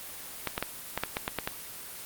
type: clicks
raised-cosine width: 0.3 ms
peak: -12 dBFS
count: 9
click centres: 0.473 / 0.579 / 0.626 / 0.976 / 1.036 / 1.169 / 1.279 / 1.387 / 1.475 s
effects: white hiss -42 dBFS RMS until 2.05 s + Opus 24 kbps